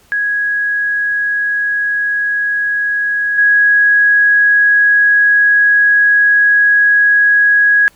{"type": "tone with level steps", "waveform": "sine", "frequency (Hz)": 1661.2, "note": "G#6", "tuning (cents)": 0, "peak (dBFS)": [-12, -6], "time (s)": [0.12, 7.88], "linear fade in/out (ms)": 0, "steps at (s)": 3.38, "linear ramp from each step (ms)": 5, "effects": ["pink hiss -49 dBFS RMS until 7.95 s", "MP3 96 kbps"]}